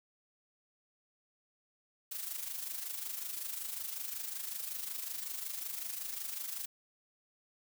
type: noise with amplitude modulation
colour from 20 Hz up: blue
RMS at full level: -38 dBFS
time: 2.11-6.66 s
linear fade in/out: 10 ms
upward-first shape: sine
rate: 25.4 Hz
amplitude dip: 60%
effects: none